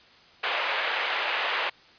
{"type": "band-pass noise", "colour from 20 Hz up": "white", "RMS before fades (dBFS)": -28, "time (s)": [0.43, 1.7], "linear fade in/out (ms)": 10, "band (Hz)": [500, 3000], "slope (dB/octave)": 24, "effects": ["white hiss -54 dBFS RMS until 1.98 s", "resampled to 11025 Hz"]}